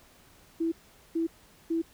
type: tone bursts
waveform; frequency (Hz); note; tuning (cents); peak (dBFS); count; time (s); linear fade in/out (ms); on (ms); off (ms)
sine; 329.6; E4; 0; -25; 3; 0.6-1.82; 10; 120; 430
effects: pink hiss -58 dBFS RMS until 1.93 s